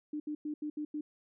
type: tone bursts at uneven times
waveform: sine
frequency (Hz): 300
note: D4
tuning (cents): +37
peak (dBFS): -34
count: 6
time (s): 0.13-0.2 / 0.27-0.35 / 0.45-0.54 / 0.62-0.7 / 0.77-0.85 / 0.94-1.01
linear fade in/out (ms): 5
effects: none